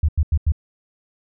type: tone bursts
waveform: sine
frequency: 76.8 Hz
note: D#2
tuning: 22 cents flat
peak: -13 dBFS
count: 4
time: 0.03-0.521 s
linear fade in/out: 5 ms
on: 56 ms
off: 89 ms
effects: none